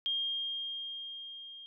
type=tone with level ramp; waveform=sine; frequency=3220 Hz; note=G7; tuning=46 cents sharp; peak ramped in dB=-29 to -46 dBFS; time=0.06-1.66 s; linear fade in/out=0 ms; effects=none